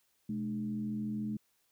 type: tone with frequency modulation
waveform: sine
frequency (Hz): 213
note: G#3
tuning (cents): +44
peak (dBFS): -33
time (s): 0.29-1.37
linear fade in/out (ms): 5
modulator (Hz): 86.2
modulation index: 0.61
effects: white hiss -74 dBFS RMS until 1.71 s